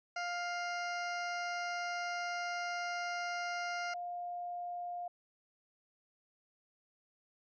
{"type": "tone pair in turn", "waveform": ["20% pulse", "sine"], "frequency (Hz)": [702, 705.5], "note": ["F5", "F5"], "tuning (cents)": [9, 17], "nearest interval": "unison", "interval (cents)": 8, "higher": "second", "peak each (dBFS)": [-31, -38], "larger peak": "first", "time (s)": [[0.16, 3.94], [3.94, 5.08]], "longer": "first", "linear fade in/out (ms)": 5, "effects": ["resampled to 16000 Hz"]}